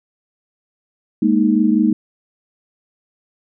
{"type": "chord", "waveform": "sine", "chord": "Ab suspended second", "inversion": "none", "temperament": "equal", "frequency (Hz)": [207.7, 233.1, 311.1], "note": ["Ab3", "Bb3", "Eb4"], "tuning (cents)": [0, 0, 0], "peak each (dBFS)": -16, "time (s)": [1.22, 1.93], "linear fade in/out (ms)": 5, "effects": []}